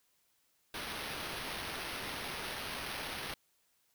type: noise with sample-and-hold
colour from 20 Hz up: blue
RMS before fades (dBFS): -41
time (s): 0.74-3.34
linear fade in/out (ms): 2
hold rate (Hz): 7350
effects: white hiss -74 dBFS RMS until 3.94 s